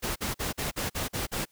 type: noise bursts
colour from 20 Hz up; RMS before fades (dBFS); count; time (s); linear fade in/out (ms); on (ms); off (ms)
pink; -31; 8; 0.02-1.455; 20; 140; 45
effects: white hiss -67 dBFS RMS until 1.51 s